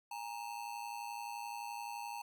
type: ring-modulated tone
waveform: square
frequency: 880 Hz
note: A5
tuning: in tune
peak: -39 dBFS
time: 0.11-2.22 s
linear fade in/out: 5 ms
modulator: 55.8 Hz
effects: 12-bit